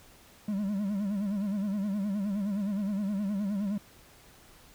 triangle tone with vibrato, 201.6 Hz, G3, 49 cents sharp, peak -26 dBFS, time 0.48-3.78 s, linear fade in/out 5 ms, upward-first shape sine, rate 9.6 Hz, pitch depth 95 cents each way, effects pink hiss -56 dBFS RMS until 4.74 s

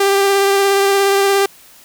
sawtooth tone with vibrato, 395.4 Hz, G4, 15 cents sharp, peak -7 dBFS, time 0-1.46 s, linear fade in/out 5 ms, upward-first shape triangle, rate 17 Hz, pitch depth 19 cents each way, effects white hiss -44 dBFS RMS until 1.84 s

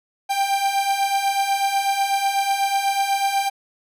45% pulse beating tone pair, 784 / 792.1 Hz, G5 / G5, 0 / +18 cents, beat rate 8.1 Hz, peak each -25 / -20 dBFS, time 0.29-3.5 s, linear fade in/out 20 ms, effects resampled to 32000 Hz

